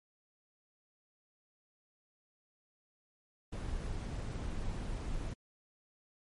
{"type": "noise", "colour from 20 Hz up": "brown", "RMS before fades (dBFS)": -38, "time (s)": [3.52, 5.34], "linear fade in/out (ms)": 10, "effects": ["MP3 48 kbps"]}